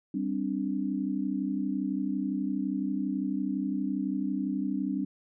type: chord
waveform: sine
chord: G suspended fourth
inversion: none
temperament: equal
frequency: 196 / 261.6 / 293.7 Hz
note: G3 / C4 / D4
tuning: 0 / 0 / 0 cents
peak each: -32 dBFS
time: 0.14-5.05 s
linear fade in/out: 5 ms
effects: none